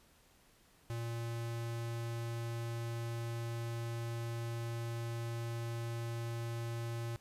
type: tone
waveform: square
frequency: 116.54 Hz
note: A#2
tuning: in tune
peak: -38 dBFS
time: 0.9-7.16 s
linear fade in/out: 0 ms
effects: pink hiss -66 dBFS RMS until 7.2 s + resampled to 32000 Hz